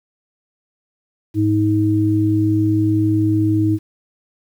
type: tone pair together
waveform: sine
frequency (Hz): 105.7 / 316.7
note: G#2 / D#4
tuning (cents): +31 / +31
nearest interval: octave + perfect fifth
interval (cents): 1900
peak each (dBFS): -17 / -15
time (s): 1.34-3.79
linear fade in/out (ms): 50
effects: 8-bit